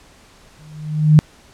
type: tone with exponential growth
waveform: sine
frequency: 153.1 Hz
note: D#3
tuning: 28 cents flat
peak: -3 dBFS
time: 0.59-1.19 s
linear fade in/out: 0 ms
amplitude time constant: 130 ms
effects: pink hiss -48 dBFS RMS until 1.53 s + low-pass 9000 Hz 12 dB/octave